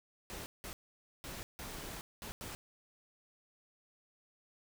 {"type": "noise bursts at uneven times", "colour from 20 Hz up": "pink", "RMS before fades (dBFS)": -45, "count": 6, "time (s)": [[0.3, 0.46], [0.64, 0.73], [1.24, 1.43], [1.59, 2.01], [2.22, 2.32], [2.41, 2.55]], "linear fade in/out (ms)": 0, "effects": []}